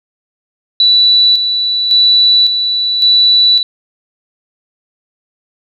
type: tone with tremolo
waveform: sine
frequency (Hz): 3955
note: B7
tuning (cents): +2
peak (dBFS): -5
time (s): 0.8-3.63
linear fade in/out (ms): 2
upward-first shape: square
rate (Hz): 0.9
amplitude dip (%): 50
effects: none

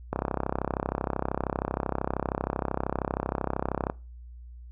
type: click train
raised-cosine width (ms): 1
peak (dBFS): -13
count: 125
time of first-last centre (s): 0.13-3.899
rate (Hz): 32.9
effects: noise-tail reverb RT60 0.3 s tail -22 dB re dry + added 60 Hz sine -42 dBFS peak until 4.71 s

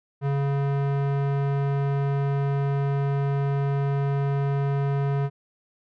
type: tone with low-pass filter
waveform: square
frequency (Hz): 139.8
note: C#3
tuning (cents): +15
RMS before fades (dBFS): -24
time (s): 0.21-5.3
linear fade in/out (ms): 50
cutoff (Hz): 1500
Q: 0.64
effects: none

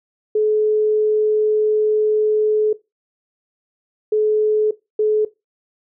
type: tone bursts at uneven times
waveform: sine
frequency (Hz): 428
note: A4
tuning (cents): -48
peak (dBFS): -13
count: 3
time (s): 0.35-2.73 / 4.12-4.71 / 4.99-5.25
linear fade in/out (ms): 5
effects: noise-tail reverb RT60 0.2 s tail -17 dB re dry

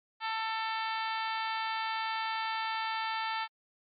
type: harmonic tone with a mistuned harmonic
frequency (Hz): 444.9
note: A4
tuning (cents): +19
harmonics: 2 / 3 / 4 / 5 / 6 / 7 / 8 / 9 / 10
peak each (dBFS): -34 / -38 / -40 / -42 / -44 / -45 / -46 / -47 / -48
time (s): 0.2-3.48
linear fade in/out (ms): 50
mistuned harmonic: 10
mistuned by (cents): +59
effects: MP3 48 kbps

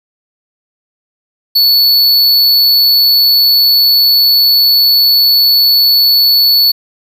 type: tone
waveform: square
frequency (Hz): 4435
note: C#8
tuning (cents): 0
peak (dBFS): -6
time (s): 1.55-6.72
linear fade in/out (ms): 10
effects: 8-bit

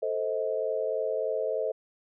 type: chord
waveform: sine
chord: A diminished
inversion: none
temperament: equal with one note detuned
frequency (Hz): 440 / 523.3 / 633.5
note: A4 / C5 / Eb5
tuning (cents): 0 / 0 / +31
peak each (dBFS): -31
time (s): 0.02-1.72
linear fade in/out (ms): 10
effects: none

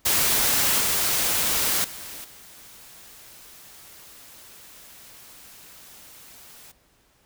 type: noise with level steps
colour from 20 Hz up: white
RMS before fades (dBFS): -21 / -23 / -38 / -47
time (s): 0.05-6.72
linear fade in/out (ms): 10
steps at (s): 0.8 / 1.84 / 2.24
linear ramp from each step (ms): 5
effects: pink hiss -62 dBFS RMS until 7.25 s

